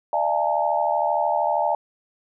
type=tone cluster; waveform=sine; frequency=599 / 681 / 837 / 910 Hz; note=D5 / F5 / G#5 / A#5; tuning=+34 / -44 / +13 / -42 cents; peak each=-25 / -24 / -24 / -25 dBFS; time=0.13-1.75 s; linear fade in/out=2 ms; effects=none